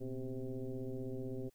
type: tone with frequency modulation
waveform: sine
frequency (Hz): 135.9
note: C#3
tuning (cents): -34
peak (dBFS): -38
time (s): 0-1.5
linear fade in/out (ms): 20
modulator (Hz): 128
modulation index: 2.7
effects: white hiss -75 dBFS RMS until 1.54 s